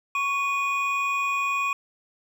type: tone pair together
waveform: triangle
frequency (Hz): 1108.7 / 2470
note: C#6 / D#7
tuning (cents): 0 / -13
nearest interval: octave + major second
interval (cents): 1387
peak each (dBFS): -24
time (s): 0.15-1.73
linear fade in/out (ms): 2
effects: none